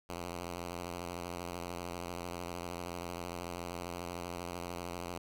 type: tone with vibrato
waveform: 5% pulse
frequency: 87.31 Hz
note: F2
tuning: in tune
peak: -28 dBFS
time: 0.09-5.18 s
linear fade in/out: 5 ms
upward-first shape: square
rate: 13 Hz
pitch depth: 43 cents each way
effects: none